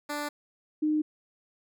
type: tone pair in turn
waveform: 10% pulse / sine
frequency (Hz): 293.7 / 305.6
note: D4 / D#4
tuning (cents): 0 / -31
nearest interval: minor second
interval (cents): 69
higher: second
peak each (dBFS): -23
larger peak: neither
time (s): 0.09-0.29 / 0.82-1.02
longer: neither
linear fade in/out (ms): 10
effects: none